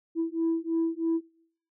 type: beating tone pair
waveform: sine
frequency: 327.6 / 330.7 Hz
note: E4 / E4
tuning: -11 / +6 cents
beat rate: 3.1 Hz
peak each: -27 dBFS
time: 0.15-1.21 s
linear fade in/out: 50 ms
effects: noise-tail reverb RT60 0.7 s tail -26 dB re dry + tanh soft clip ceiling -20 dBFS